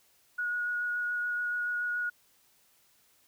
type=tone with vibrato; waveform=sine; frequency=1452 Hz; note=F#6; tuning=33 cents flat; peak=-29 dBFS; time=0.38-2.1 s; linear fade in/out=10 ms; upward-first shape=sine; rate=7 Hz; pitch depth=10 cents each way; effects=white hiss -66 dBFS RMS until 3.27 s